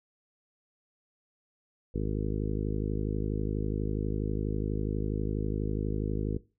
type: harmonic tone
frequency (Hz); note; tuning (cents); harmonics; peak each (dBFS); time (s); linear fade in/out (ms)
52.2; G#1; +10; 1 / 2 / 3 / 4 / 5 / 6 / 7 / 8 / 9; -32 / -35 / -37 / -38 / -39 / -40 / -40 / -41 / -42; 1.94-6.38; 10
effects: noise-tail reverb RT60 0.3 s tail -20 dB re dry